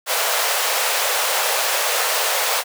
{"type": "high-pass noise", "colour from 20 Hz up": "pink", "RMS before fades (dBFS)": -20, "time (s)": [0.06, 2.64], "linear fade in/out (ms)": 50, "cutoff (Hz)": 480, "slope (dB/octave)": 48, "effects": []}